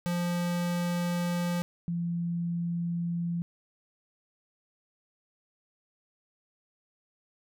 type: tone pair in turn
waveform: square / sine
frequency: 174.61 / 171.12 Hz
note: F3 / F3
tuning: 0 / -35 cents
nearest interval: unison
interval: 35 cents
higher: first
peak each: -28 dBFS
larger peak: neither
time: 0.06-1.62 / 1.88-3.42 s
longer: first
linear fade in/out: 0 ms
effects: none